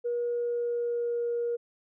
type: tone with pitch glide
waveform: sine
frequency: 479 to 473.8 Hz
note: A#4 to A#4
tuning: +47 to +28 cents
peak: -26 dBFS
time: 0.04-1.57 s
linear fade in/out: 20 ms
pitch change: -19 cents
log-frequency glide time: 0.23-1.26 s
effects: tanh soft clip ceiling -22 dBFS